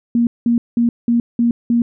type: tone bursts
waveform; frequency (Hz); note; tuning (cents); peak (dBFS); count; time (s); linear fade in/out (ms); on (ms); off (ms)
sine; 235.8; A#3; +20; -11; 6; 0.15-1.82; 2; 120; 190
effects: none